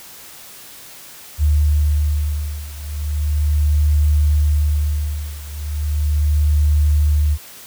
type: beating tone pair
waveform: sine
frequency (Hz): 74.4 / 74.77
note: D2 / D2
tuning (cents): +23 / +32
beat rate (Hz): 0.37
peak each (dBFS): -16 / -18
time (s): 1.38-7.38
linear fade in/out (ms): 50
effects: white hiss -39 dBFS RMS until 7.66 s